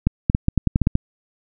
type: clicks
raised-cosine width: 5 ms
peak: -3 dBFS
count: 10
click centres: 0.07 / 0.299 / 0.349 / 0.484 / 0.577 / 0.673 / 0.759 / 0.817 / 0.871 / 0.954 s
effects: none